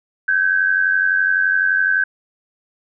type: tone pair together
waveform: sine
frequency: 1543 / 1634.8 Hz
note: G6 / G#6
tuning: -28 / -28 cents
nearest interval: minor second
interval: 100 cents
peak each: -15 / -19 dBFS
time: 0.28-2.04 s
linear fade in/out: 5 ms
effects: none